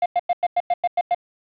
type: tone bursts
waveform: triangle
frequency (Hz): 705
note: F5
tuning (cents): +16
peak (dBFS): -14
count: 9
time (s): 0.02-1.147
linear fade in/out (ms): 5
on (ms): 39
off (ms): 97
effects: resampled to 8000 Hz + 7-bit